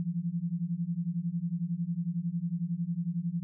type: beating tone pair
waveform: sine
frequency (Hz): 165.1 / 176.1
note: E3 / F3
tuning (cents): +3 / +15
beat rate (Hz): 11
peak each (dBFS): -33 / -32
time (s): 0-3.43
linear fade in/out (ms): 0
effects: none